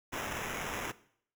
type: noise with sample-and-hold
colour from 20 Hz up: white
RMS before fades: -38 dBFS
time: 0.12-0.92 s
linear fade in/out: 10 ms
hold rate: 4410 Hz
effects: noise-tail reverb RT60 0.6 s tail -18 dB re dry